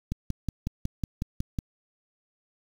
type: click train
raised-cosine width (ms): 5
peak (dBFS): -16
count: 9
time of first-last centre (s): 0.12-1.588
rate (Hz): 5.45
effects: 7-bit